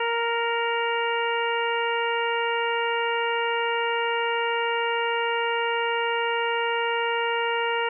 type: harmonic tone with a mistuned harmonic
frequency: 466.6 Hz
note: A#4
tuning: 2 cents sharp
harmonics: 1 / 2 / 3 / 4 / 5 / 6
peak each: -27 / -27 / -31 / -32 / -34 / -32 dBFS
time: 0-7.89 s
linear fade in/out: 5 ms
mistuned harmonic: 5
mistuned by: -25 cents
effects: none